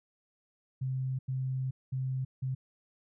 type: tone bursts at uneven times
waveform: sine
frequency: 130.81 Hz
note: C3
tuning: in tune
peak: -30 dBFS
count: 4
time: 0.81-1.19 / 1.28-1.71 / 1.92-2.25 / 2.42-2.55 s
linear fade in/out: 10 ms
effects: none